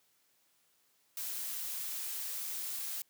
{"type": "noise", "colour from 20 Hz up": "blue", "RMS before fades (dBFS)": -39, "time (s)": [1.17, 3.02], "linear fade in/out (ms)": 2, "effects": ["white hiss -72 dBFS RMS until 3.09 s", "high-pass 100 Hz 12 dB/octave"]}